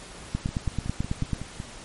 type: two click trains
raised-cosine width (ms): 5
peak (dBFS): -13 / -20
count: 10 / 7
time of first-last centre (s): 0.35-1.333 / 0.49-1.601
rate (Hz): 9.16 / 5.4
effects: pink hiss -43 dBFS RMS until 1.84 s + MP3 48 kbps